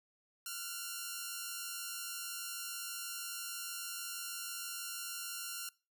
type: tone pair together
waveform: 5% pulse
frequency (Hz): 1378 / 1464.3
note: F6 / F#6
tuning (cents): -24 / -18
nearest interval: minor second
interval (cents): 106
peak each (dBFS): -30 / -35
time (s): 0.46-5.69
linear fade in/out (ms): 2
effects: noise-tail reverb RT60 0.3 s tail -22 dB re dry